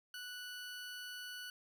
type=tone; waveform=20% pulse; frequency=1480 Hz; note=F#6; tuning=in tune; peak=-40 dBFS; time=0.14-1.5 s; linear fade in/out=2 ms; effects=13-bit